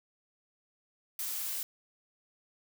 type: noise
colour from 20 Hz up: blue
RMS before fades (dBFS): -36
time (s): 1.19-1.63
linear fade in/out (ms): 2
effects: none